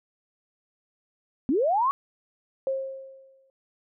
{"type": "linear sweep", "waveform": "sine", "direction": "up", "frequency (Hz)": [233.1, 1137], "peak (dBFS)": -20, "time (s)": [1.49, 1.91], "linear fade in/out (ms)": 0}
{"type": "tone with exponential decay", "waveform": "sine", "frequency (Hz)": 535, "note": "C5", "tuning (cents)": 38, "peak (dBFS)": -22, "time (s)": [2.67, 3.5], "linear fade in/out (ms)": 1, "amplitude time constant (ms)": 180}
{"effects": []}